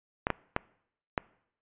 clicks, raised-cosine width 0.5 ms, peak -11 dBFS, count 4, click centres 0.269 / 0.303 / 0.564 / 1.178 s, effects noise-tail reverb RT60 0.7 s tail -23 dB re dry + resampled to 8000 Hz

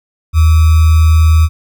sine tone with sample-and-hold, 79.7 Hz, D#2, 42 cents sharp, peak -4 dBFS, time 0.33-1.49 s, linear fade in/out 50 ms, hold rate 1225 Hz, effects none

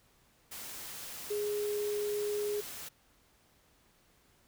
sine tone in noise, 415.3 Hz, G#4, in tune, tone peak -31 dBFS, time 1.3-2.61 s, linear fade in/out 10 ms, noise white, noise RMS -44 dBFS, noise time 0.51-2.89 s, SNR +10 dB, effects pink hiss -67 dBFS RMS until 4.47 s

